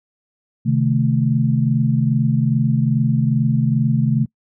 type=chord; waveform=sine; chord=A diminished; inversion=first; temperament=equal with one note detuned; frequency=130.81 / 153.24 / 220 Hz; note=C3 / Eb3 / A3; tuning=0 / -26 / 0 cents; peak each=-17 / -19 / -19 dBFS; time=0.65-4.26 s; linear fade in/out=20 ms; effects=noise-tail reverb RT60 0.1 s tail -25 dB re dry